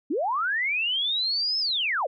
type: linear two-way sweep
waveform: sine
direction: up then down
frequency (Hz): 246.9 to 5274 to 446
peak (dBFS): -23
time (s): 0.1-2.07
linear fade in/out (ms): 10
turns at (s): 1.59
effects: none